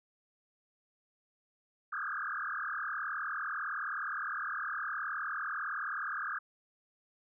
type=tone with frequency modulation; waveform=sine; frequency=1421 Hz; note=F6; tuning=30 cents sharp; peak=-34 dBFS; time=1.92-6.39 s; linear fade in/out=10 ms; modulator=39.5 Hz; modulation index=6.1; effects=none